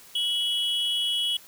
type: tone pair together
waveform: triangle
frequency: 2960 / 3322 Hz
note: F#7 / G#7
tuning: 0 / 0 cents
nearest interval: major second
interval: 200 cents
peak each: -25 dBFS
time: 0.15-1.37 s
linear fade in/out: 5 ms
effects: white hiss -50 dBFS RMS until 1.47 s